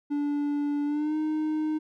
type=tone with pitch glide; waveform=triangle; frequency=290 to 309 Hz; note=D4 to D#4; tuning=-22 to -12 cents; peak=-23 dBFS; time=0.1-1.79 s; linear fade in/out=20 ms; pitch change=+110 cents; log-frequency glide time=0.85-1.16 s; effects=none